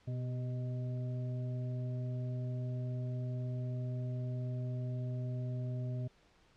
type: harmonic tone with a mistuned harmonic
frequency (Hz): 124.6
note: B2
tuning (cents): +16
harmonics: 1 / 2 / 3 / 5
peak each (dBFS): -35 / -47 / -52 / -50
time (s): 0.07-6.08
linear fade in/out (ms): 10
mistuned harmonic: 3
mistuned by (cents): +67
effects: pink hiss -67 dBFS RMS until 6.56 s + low-pass 5000 Hz 12 dB/octave